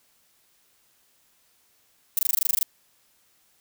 violet noise bursts, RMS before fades -21 dBFS, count 12, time 2.17-2.63 s, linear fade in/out 2 ms, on 20 ms, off 20 ms, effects white hiss -64 dBFS RMS until 3.6 s

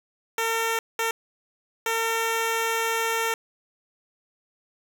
10% pulse tone bursts at uneven times, 453.9 Hz, A#4, 46 cents flat, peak -15 dBFS, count 3, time 0.38-0.79 / 0.99-1.11 / 1.86-3.34 s, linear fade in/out 2 ms, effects none

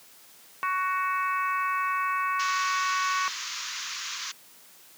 harmonic tone, 372.4 Hz, F#4, 11 cents sharp, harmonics 3 / 4 / 5 / 6 / 7, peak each -26 / -33 / -36 / -37 / -38 dBFS, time 0.63-3.28 s, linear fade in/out 0 ms
white band-pass noise, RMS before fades -35 dBFS, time 2.39-4.32 s, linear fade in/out 10 ms, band 990 to 6900 Hz, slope 96 dB/octave
effects white hiss -53 dBFS RMS until 4.97 s + high-pass 150 Hz 12 dB/octave

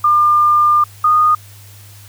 sine tone pair in turn, 1200 / 1229.5 Hz, D6 / D#6, +37 / -21 cents, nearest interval unison, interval 42 cents, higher second, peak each -8 dBFS, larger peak neither, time 0.04-0.84 / 1.04-1.35 s, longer first, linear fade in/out 5 ms, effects added 101 Hz sine -38 dBFS peak until 2.08 s + white hiss -43 dBFS RMS until 2.08 s

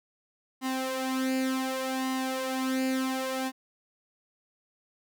sawtooth tone with flanger, 261.6 Hz, C4, in tune, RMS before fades -30 dBFS, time 0.61-3.52 s, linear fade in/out 50 ms, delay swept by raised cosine 1 to 3.4 ms, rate 0.67 Hz, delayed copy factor +0.7, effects none

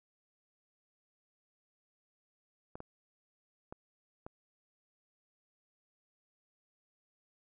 clicks, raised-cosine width 1 ms, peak -30 dBFS, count 4, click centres 2.755 / 2.804 / 3.725 / 4.265 s, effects none

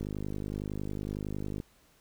click train, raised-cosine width 3 ms, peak -23 dBFS, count 82, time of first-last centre 0.01-1.601 s, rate 50.9 Hz, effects pink hiss -64 dBFS RMS until 2 s

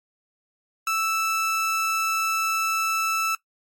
30% pulse tone, 1318.5 Hz, E6, in tune, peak -19 dBFS, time 0.87-3.35 s, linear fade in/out 2 ms, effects noise-tail reverb RT60 0.1 s tail -19 dB re dry + MP3 64 kbps

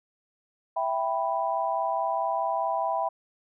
sine chord, E minor, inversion none, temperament equal, 659.3 / 784 / 987.8 Hz, E5 / G5 / B5, 0 / 0 / 0 cents, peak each -29 dBFS, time 0.76-3.09 s, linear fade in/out 10 ms, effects none

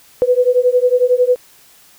sine beating tone pair, 492 / 503 Hz, B4 / B4, -7 / +32 cents, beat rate 11 Hz, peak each -13 dBFS, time 0.22-1.36 s, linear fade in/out 0 ms, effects white hiss -47 dBFS RMS until 1.98 s

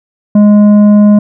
triangle tone with tanh clipping, 207.7 Hz, G#3, in tune, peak -3 dBFS, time 0.35-1.19 s, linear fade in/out 5 ms, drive 12 dB, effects none

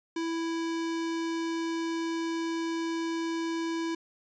square tone, 330.3 Hz, E4, 4 cents sharp, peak -30 dBFS, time 0.16-3.95 s, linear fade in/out 5 ms, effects resampled to 16000 Hz

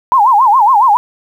sine tone with vibrato, 932.3 Hz, A#5, in tune, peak -5 dBFS, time 0.12-0.97 s, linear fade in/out 0 ms, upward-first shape sine, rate 7.2 Hz, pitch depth 250 cents each way, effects 7-bit

